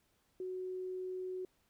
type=tone; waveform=sine; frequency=370 Hz; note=F#4; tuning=in tune; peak=-38 dBFS; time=0.4-1.45 s; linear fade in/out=2 ms; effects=pink hiss -75 dBFS RMS until 1.69 s